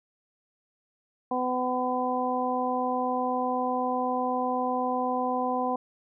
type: harmonic tone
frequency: 252 Hz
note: B3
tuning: 35 cents sharp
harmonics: 1 / 2 / 3 / 4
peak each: -31 / -31 / -29 / -31 dBFS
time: 1.31-5.76 s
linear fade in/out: 5 ms
effects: none